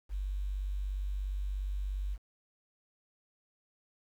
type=tone; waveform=sine; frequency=48.51 Hz; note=G1; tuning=17 cents flat; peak=-32 dBFS; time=0.09-2.18 s; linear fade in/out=50 ms; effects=10-bit